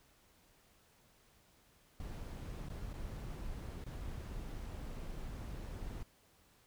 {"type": "noise with dropouts", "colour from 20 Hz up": "brown", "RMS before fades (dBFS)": -44, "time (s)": [2, 6.03], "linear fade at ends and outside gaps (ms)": 2, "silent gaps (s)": [[2.687, 2.7], [2.931, 2.939], [3.841, 3.864]], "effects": ["pink hiss -68 dBFS RMS until 6.66 s"]}